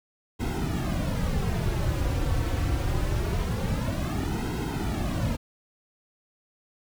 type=noise with flanger; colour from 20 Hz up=brown; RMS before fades=-27 dBFS; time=0.39-5.37 s; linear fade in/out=20 ms; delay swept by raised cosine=1.7 to 4.9 ms; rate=0.24 Hz; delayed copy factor=-0.8; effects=none